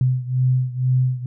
sine beating tone pair, 127.2 / 129.3 Hz, C3 / C3, -48 / -20 cents, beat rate 2.1 Hz, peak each -18 / -21 dBFS, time 0.01-1.26 s, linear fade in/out 2 ms, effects none

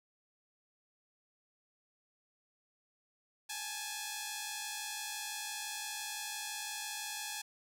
5% pulse tone pair together, 823.1 / 869 Hz, G#5 / A5, -16 / -22 cents, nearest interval minor second, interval 94 cents, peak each -30 / -30 dBFS, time 3.49-7.42 s, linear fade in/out 10 ms, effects none

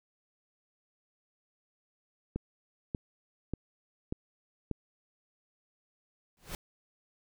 click train, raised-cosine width 3 ms, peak -20 dBFS, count 5, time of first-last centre 2.36-4.713 s, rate 1.7 Hz
pink noise with exponential growth, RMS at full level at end -35 dBFS, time 6.37-6.55 s, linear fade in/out 1 ms, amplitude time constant 39 ms
effects none

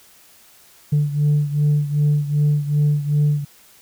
sine beating tone pair, 146.83 / 149.43 Hz, D3 / D3, 0 / +30 cents, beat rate 2.6 Hz, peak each -15 / -19 dBFS, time 0.92-3.45 s, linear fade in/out 10 ms, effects tanh soft clip ceiling -11 dBFS + white hiss -50 dBFS RMS until 3.81 s

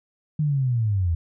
sine linear sweep, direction down, 155.56 to 79.8 Hz, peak -19 dBFS, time 0.39-1.15 s, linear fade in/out 5 ms, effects none

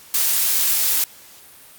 blue noise, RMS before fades -18 dBFS, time 0.14-1.04 s, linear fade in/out 2 ms, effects white hiss -45 dBFS RMS until 1.78 s + Opus 48 kbps

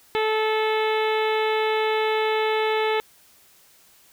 harmonic tone, 435.5 Hz, A4, 18 cents flat, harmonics 1 / 2 / 3 / 4 / 5 / 6 / 7 / 8 / 9, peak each -22 / -26 / -32 / -33 / -31 / -35 / -37 / -36 / -40 dBFS, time 0.15-3 s, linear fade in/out 0 ms, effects white hiss -55 dBFS RMS until 4.12 s

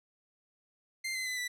sawtooth tone with pitch steps, 2093 / 2052 / 2012 / 1973.2 Hz, C7 / C7 / B6 / B6, 0 / -34 / +32 / -2 cents, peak -30 dBFS, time 1.04-1.48 s, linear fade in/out 10 ms, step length 110 ms, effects low-pass 12000 Hz 12 dB/octave

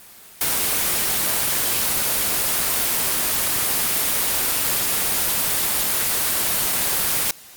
white noise, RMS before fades -20 dBFS, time 0.41-7.31 s, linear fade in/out 2 ms, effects white hiss -44 dBFS RMS until 7.56 s + Opus 24 kbps

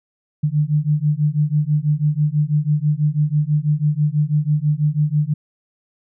sine beating tone pair, 146.83 / 152.93 Hz, D3 / D#3, 0 / -30 cents, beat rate 6.1 Hz, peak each -18 dBFS, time 0.43-5.34 s, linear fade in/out 10 ms, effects none

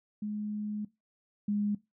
sine tone pair in turn, 210 / 206.4 Hz, G#3 / G#3, +19 / -10 cents, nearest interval unison, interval 29 cents, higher first, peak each -32 / -27 dBFS, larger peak second, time 0.22-0.85 / 1.48-1.75 s, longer first, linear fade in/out 5 ms, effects noise-tail reverb RT60 0.2 s tail -19 dB re dry

